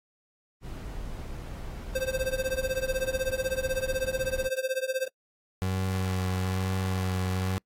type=noise; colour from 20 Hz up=brown; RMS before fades=-37 dBFS; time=0.61-4.5 s; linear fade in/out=50 ms
type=tone with tremolo; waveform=square; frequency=523.3 Hz; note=C5; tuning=in tune; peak=-24 dBFS; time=1.95-5.08 s; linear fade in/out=5 ms; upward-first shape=triangle; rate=16 Hz; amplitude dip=100%
type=tone with vibrato; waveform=30% pulse; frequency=93.4 Hz; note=F#2; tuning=17 cents sharp; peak=-24 dBFS; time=5.62-7.58 s; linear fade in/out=0 ms; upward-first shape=sine; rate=1.1 Hz; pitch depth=16 cents each way
effects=noise-tail reverb RT60 0.1 s tail -26 dB re dry + AAC 48 kbps